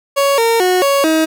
30% pulse tone with pitch steps, 558 / 459.1 / 365.7 / 557 / 317.8 Hz, C#5 / A#4 / F#4 / C#5 / D#4, +11 / -26 / -20 / +8 / +37 cents, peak -8 dBFS, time 0.16-1.26 s, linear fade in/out 20 ms, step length 220 ms, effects none

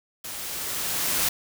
white noise with level ramp, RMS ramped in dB -36 to -23 dBFS, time 0.24-1.29 s, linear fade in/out 5 ms, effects none

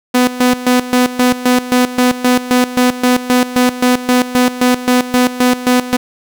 sawtooth tone with tremolo, 249.5 Hz, B3, 18 cents sharp, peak -4 dBFS, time 0.14-5.97 s, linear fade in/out 10 ms, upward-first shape square, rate 3.8 Hz, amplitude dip 80%, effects none

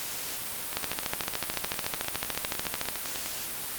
two click trains, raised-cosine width 0.2 ms, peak -10 / -16 dBFS, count 30 / 26, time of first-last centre 0.77-2.887 / 0.73-3.26 s, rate 13.7 / 9.88 Hz, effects white hiss -35 dBFS RMS until 3.78 s + Opus 48 kbps

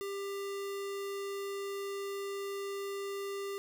square tone, 397.1 Hz, G4, 22 cents sharp, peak -37 dBFS, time 0.01-3.58 s, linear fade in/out 0 ms, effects none

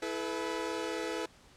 sawtooth chord, E suspended fourth, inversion none, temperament equal with one note detuned, 329.6 / 429.5 / 493.9 Hz, E4 / A4 / B4, 0 / -42 / 0 cents, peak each -34 dBFS, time 0.02-1.26 s, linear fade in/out 5 ms, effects pink hiss -59 dBFS RMS until 1.56 s + low-pass 8000 Hz 12 dB/octave

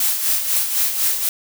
blue noise with tremolo, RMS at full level -17 dBFS, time 0-1.29 s, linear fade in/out 2 ms, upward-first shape sine, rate 4 Hz, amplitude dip 55%, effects none

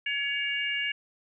harmonic tone, 563 Hz, C#5, 27 cents sharp, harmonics 3 / 4 / 5, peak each -33 / -31 / -31 dBFS, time 0.06-0.92 s, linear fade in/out 5 ms, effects none

